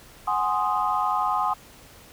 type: chord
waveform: sine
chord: Ab dominant seventh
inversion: third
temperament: equal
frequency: 740 / 830.6 / 1046.5 / 1244.5 Hz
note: Gb5 / Ab5 / C6 / Eb6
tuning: 0 / 0 / 0 / 0 cents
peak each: -28 / -26 / -26 / -26 dBFS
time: 0.27-1.54 s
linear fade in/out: 10 ms
effects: tanh soft clip ceiling -11 dBFS + pink hiss -49 dBFS RMS until 2.12 s